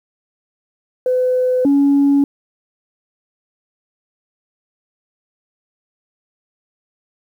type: tone pair in turn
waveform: sine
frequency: 506 / 281.2 Hz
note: B4 / C#4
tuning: +42 / +25 cents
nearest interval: minor seventh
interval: 1017 cents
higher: first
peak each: -12 / -8 dBFS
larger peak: second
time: 1.06-1.65 / 1.65-2.24 s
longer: neither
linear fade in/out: 2 ms
effects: tanh soft clip ceiling -7 dBFS + 8-bit